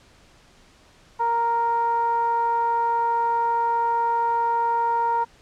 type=tone with low-pass filter; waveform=15% pulse; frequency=466.2 Hz; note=A#4; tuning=in tune; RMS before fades=-22 dBFS; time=1.19-5.25 s; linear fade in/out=20 ms; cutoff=1000 Hz; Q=6.6; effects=pink hiss -54 dBFS RMS until 5.41 s + low-pass 7000 Hz 12 dB/octave